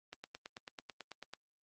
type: click train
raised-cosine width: 0.2 ms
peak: -27 dBFS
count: 12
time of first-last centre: 0.13-1.336 s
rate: 9.12 Hz
effects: high-pass 200 Hz 12 dB/octave + Opus 32 kbps